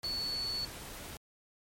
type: tone in noise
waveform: sine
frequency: 4435 Hz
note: C#8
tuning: in tune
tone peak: -33 dBFS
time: 0.04-0.65 s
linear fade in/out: 2 ms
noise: pink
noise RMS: -45 dBFS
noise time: 0.03-1.17 s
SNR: +9 dB
effects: MP3 64 kbps